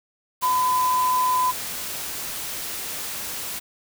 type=tone in noise; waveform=sine; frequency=1008 Hz; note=B5; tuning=35 cents sharp; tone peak=-18 dBFS; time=0.42-1.52 s; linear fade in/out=20 ms; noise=white; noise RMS=-31 dBFS; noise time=0.41-3.6 s; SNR=+10 dB; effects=none